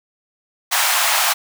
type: high-pass noise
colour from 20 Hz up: pink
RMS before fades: -17 dBFS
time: 0.71-1.34 s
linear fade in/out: 20 ms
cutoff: 690 Hz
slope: 48 dB/octave
effects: none